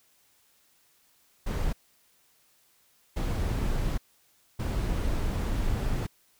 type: noise bursts at uneven times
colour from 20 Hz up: brown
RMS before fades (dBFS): -28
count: 3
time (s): 1.46-1.73 / 3.16-3.98 / 4.59-6.07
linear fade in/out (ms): 10
effects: white hiss -65 dBFS RMS until 6.39 s